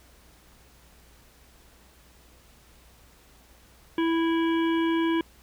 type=harmonic tone with a mistuned harmonic; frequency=329.6 Hz; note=E4; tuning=in tune; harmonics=1 / 3 / 5 / 7 / 9 / 10; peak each=-22 / -32 / -36 / -39 / -41 / -42 dBFS; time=3.98-5.21 s; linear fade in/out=2 ms; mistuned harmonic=9; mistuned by=-24 cents; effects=added 60 Hz sine -57 dBFS peak until 5.42 s + pink hiss -57 dBFS RMS until 5.42 s